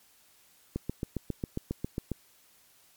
click train, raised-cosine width 3 ms, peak -18 dBFS, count 11, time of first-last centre 0.76-2.117 s, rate 7.37 Hz, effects white hiss -62 dBFS RMS until 2.96 s + MP3 96 kbps

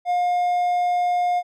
triangle tone, 712 Hz, F5, 33 cents sharp, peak -16 dBFS, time 0.05-1.43 s, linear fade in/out 50 ms, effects none

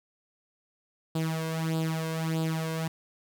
sawtooth tone with flanger, 161.1 Hz, E3, 39 cents flat, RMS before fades -30 dBFS, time 1.15-2.88 s, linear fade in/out 5 ms, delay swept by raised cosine 0.24 to 1.94 ms, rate 1.6 Hz, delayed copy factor +0.7, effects none

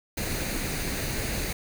pink noise with comb filter, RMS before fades -30 dBFS, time 0.17-1.53 s, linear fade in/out 5 ms, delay 0.46 ms, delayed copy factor +0.5, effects none

